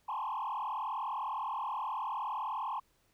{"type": "tone with frequency modulation", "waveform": "sine", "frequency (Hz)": 960, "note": "B5", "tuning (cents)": -49, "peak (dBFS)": -32, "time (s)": [0.08, 2.8], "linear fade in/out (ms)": 10, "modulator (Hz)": 39.4, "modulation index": 3.6, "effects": ["tanh soft clip ceiling -31 dBFS", "pink hiss -72 dBFS RMS until 3.13 s"]}